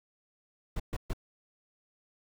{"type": "noise bursts", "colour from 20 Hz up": "brown", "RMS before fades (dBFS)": -32, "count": 3, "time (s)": [0.76, 1.134], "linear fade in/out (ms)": 5, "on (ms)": 38, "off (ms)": 130, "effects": []}